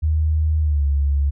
sine tone with pitch glide, 77.78 to 70.51 Hz, D#2 to C#2, 0 to +30 cents, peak -15 dBFS, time 0.02-1.31 s, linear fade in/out 20 ms, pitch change -170 cents, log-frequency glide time 0.6-0.85 s, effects none

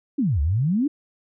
sine exponential two-way sweep, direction down then up, 311.1 to 67.6 to 311.1 Hz, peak -18 dBFS, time 0.18-0.88 s, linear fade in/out 10 ms, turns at 0.41 s, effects none

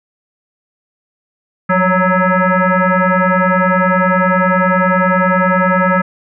sine tone with frequency modulation, 560 Hz, C#5, 18 cents sharp, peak -9 dBFS, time 1.69-6.02 s, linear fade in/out 10 ms, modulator 370 Hz, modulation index 3.2, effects none

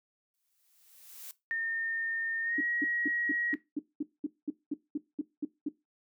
blue noise with exponential growth, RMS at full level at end -43 dBFS, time 0.34-1.31 s, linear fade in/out 1 ms, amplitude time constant 210 ms
sine tone with pitch glide, 1822 to 1900.5 Hz, A#6 to A#6, -40 to +33 cents, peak -30 dBFS, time 1.51-3.54 s, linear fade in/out 0 ms, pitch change +73 cents, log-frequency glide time 2.43-2.59 s
sine tone bursts, 293.7 Hz, D4, in tune, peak -28 dBFS, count 14, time 2.58-5.688 s, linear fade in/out 5 ms, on 27 ms, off 210 ms
effects noise-tail reverb RT60 0.2 s tail -17 dB re dry

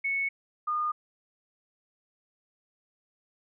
sine tone pair in turn, 2209 / 1219.9 Hz, C#7 / D#6, -7 / -35 cents, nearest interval minor seventh, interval 1028 cents, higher first, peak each -26 dBFS, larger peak neither, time 0.04-0.29 / 0.67-0.92 s, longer neither, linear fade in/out 10 ms, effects none

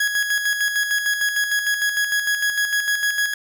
40% pulse tone with tremolo, 1666 Hz, G#6, 5 cents sharp, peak -16 dBFS, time 0-3.34 s, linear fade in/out 5 ms, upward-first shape square, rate 6.6 Hz, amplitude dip 50%, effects 8-bit

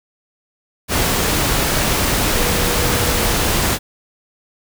sine tone in noise, 484.2 Hz, B4, 34 cents flat, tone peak -26 dBFS, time 2.31-3.36 s, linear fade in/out 50 ms, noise pink, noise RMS -17 dBFS, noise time 0.88-3.79 s, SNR -12 dB, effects none

